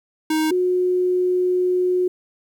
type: tone pair in turn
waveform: square / sine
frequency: 313 / 363.3 Hz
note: D#4 / F#4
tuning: +10 / -32 cents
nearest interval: minor third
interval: 258 cents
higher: second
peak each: -18 / -16 dBFS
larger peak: second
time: 0.3-0.51 / 0.51-2.08 s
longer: second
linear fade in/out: 5 ms
effects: 9-bit